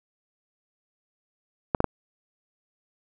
clicks, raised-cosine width 1 ms, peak -7 dBFS, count 3, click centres 1.748 / 1.804 / 1.843 s, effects none

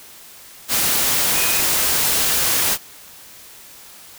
sine tone in noise, 2493 Hz, D#7, 3 cents sharp, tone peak -26 dBFS, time 1.33-1.63 s, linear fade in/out 50 ms, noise white, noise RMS -18 dBFS, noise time 0.68-2.78 s, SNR -11 dB, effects white hiss -42 dBFS RMS until 4.18 s

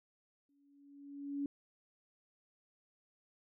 sine tone with exponential growth, 282.7 Hz, C#4, 34 cents sharp, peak -33 dBFS, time 0.49-1.46 s, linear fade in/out 2 ms, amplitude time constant 210 ms, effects none

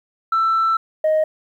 sine tone pair in turn, 1331 / 624 Hz, E6 / D#5, +16 / +5 cents, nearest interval octave + minor second, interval 1311 cents, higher first, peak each -13 / -12 dBFS, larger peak second, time 0.32-0.77 / 1.04-1.24 s, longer first, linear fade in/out 5 ms, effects tanh soft clip ceiling -12 dBFS + 9-bit

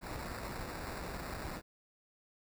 pink noise with sample-and-hold, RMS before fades -42 dBFS, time 0.01-1.62 s, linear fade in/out 50 ms, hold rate 3150 Hz, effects none

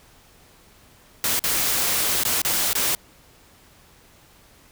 white noise with dropouts, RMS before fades -22 dBFS, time 1.24-2.95 s, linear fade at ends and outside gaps 1 ms, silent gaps 1.393-1.439 / 2.235-2.251 / 2.418-2.449 / 2.731-2.752 s, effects pink hiss -53 dBFS RMS until 4.71 s

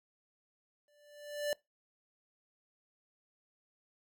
square tone with exponential growth, 587.3 Hz, D5, in tune, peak -30 dBFS, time 0.88-1.53 s, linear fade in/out 1 ms, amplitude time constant 140 ms, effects noise-tail reverb RT60 0.2 s tail -23 dB re dry

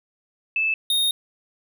sine / square tone pair in turn, 2625 / 3705 Hz, E7 / A#7, -8 / -11 cents, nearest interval tritone, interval 597 cents, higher second, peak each -19 / -19 dBFS, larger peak neither, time 0.56-0.74 / 0.9-1.11 s, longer second, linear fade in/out 2 ms, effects none

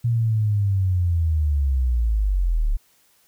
sine linear sweep, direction down, 119.3 to 34 Hz, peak -17 dBFS, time 0.04-2.77 s, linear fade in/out 10 ms, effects white hiss -60 dBFS RMS until 3.27 s

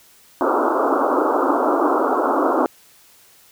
pink band-pass noise, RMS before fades -18 dBFS, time 0.41-2.66 s, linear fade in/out 0 ms, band 260 to 1400 Hz, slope 96 dB/octave, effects white hiss -51 dBFS RMS until 3.51 s

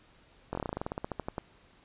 slowing click train, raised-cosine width 1 ms, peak -19 dBFS, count 18, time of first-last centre 0.53-1.381 s, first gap 21 ms, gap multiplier 1.1, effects pink hiss -61 dBFS RMS until 1.84 s + resampled to 8000 Hz

